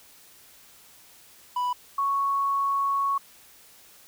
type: tone pair in turn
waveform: triangle / sine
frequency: 987.8 / 1108.8 Hz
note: B5 / C#6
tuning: 0 / 0 cents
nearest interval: major second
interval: 200 cents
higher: second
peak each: -22 dBFS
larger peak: neither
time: 1.56-1.73 / 1.98-3.18 s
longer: second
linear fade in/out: 5 ms
effects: white hiss -53 dBFS RMS until 4.07 s